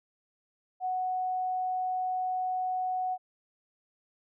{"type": "tone", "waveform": "sine", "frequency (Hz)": 740, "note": "F#5", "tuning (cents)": 0, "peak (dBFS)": -28, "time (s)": [0.8, 3.18], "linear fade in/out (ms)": 50, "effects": []}